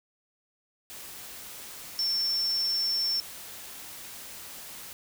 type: tone in noise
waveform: sine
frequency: 5410 Hz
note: E8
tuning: 44 cents sharp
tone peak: -25 dBFS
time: 1.99-3.2 s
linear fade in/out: 0 ms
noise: white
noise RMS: -43 dBFS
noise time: 0.9-4.93 s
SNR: +15 dB
effects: none